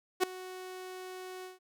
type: tone with ADSR envelope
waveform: sawtooth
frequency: 370 Hz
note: F#4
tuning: in tune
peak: -18 dBFS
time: 0.2-1.59 s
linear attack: 34 ms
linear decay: 4 ms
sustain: -20 dB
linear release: 150 ms
effects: none